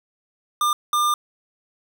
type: tone bursts at uneven times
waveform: square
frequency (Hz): 1200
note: D6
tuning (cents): +37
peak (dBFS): -18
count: 2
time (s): 0.61-0.73 / 0.93-1.14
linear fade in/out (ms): 2
effects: none